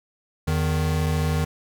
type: tone pair together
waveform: square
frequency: 82.5 / 155.74 Hz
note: E2 / D#3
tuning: +2 / +2 cents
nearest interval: major seventh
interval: 1100 cents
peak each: -24 dBFS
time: 0.47-1.45 s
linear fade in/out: 10 ms
effects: none